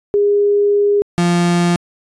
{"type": "tone pair in turn", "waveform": ["sine", "35% pulse"], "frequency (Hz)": [408.5, 173.8], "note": ["G#4", "F3"], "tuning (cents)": [-29, -8], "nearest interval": "octave + minor third", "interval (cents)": 1479, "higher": "first", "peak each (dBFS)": -10, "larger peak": "neither", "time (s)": [[0.14, 1.02], [1.18, 1.76]], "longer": "first", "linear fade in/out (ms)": 0, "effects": ["resampled to 22050 Hz"]}